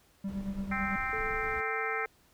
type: tone with tremolo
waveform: triangle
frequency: 196 Hz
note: G3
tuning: in tune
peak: -29 dBFS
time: 0.24-0.96 s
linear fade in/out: 5 ms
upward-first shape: sine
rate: 8.9 Hz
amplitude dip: 65%
type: noise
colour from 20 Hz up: brown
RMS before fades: -43 dBFS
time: 0.27-1.62 s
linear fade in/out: 20 ms
type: harmonic tone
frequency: 261.6 Hz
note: C4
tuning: in tune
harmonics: 3 / 4 / 5 / 6 / 7 / 8 / 9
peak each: -39 / -45 / -36 / -39 / -39 / -36 / -42 dBFS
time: 0.71-2.06 s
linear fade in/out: 10 ms
type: tone with pitch glide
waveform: sine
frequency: 439.4 to 444.5 Hz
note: A4 to A4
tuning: -2 to +18 cents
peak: -37 dBFS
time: 1.13-2.06 s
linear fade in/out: 0 ms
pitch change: +20 cents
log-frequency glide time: 1.58-1.72 s
effects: pink hiss -65 dBFS RMS until 2.33 s